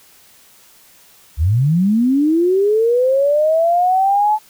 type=linear sweep; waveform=sine; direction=up; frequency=67 to 867 Hz; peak=-11 dBFS; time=1.37-4.39 s; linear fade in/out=50 ms; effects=white hiss -48 dBFS RMS until 4.49 s